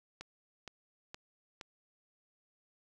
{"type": "click train", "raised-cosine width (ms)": 0.2, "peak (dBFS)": -27, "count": 4, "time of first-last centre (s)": [0.21, 1.612], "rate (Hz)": 2.14, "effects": []}